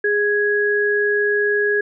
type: tone pair together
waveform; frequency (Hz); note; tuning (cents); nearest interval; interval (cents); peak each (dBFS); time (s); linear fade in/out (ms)
sine; 413 / 1664; G#4 / G#6; -10 / +3; 2 octaves; 2413; -18; 0.04-1.81; 5
effects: none